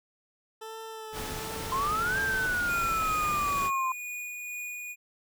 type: tone with vibrato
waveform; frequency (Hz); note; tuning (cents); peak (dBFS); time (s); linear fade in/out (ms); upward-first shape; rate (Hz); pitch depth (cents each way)
20% pulse; 439.4; A4; -2; -34; 0.61-2.47; 10; sine; 1.2; 26
type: noise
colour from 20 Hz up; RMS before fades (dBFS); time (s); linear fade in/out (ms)
pink; -37; 1.12-3.71; 50
type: exponential two-way sweep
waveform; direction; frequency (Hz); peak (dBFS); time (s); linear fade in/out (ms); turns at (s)
sine; up then down; 1031 to 1608 to 1031; -26; 1.72-3.92; 2; 2.19
type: tone with tremolo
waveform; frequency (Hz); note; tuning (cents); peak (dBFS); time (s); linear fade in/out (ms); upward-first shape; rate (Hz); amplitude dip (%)
square; 2455; D#7; -24; -35; 2.67-4.96; 50; sine; 2.2; 25
effects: none